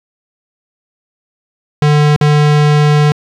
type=tone with dropouts; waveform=square; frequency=148.7 Hz; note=D3; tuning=22 cents sharp; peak=-7 dBFS; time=1.82-3.12 s; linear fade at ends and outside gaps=2 ms; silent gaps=2.163-2.211 s; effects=low-pass 5000 Hz 12 dB/octave + 7-bit